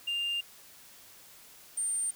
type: tone pair in turn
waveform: sine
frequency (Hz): 2800 / 8889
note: F7 / C#9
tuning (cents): +4 / +4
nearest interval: octave + minor sixth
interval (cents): 2000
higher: second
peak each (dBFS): -27 / -26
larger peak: second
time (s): 0.07-0.41 / 1.77-2.11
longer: neither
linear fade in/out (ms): 10
effects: tanh soft clip ceiling -28 dBFS + white hiss -54 dBFS RMS until 2.15 s